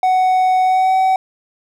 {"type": "tone with pitch glide", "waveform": "triangle", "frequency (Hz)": [744, 757], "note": ["F#5", "F#5"], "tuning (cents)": [9, 39], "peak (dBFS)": -9, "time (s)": [0.03, 1.16], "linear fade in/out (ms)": 2, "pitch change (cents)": 30, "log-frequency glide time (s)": [0.63, 0.95], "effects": []}